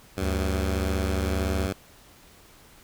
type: tone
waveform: 10% pulse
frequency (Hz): 95.4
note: G2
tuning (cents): -47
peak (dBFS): -19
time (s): 0.17-1.73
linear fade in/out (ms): 5
type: tone with pitch glide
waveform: square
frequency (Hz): 73.42 to 74.14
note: D2 to D2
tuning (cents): 0 to +17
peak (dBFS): -27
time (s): 0.19-1.7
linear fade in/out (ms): 50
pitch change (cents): +17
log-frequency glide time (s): 1.16-1.39
effects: pink hiss -53 dBFS RMS until 2.83 s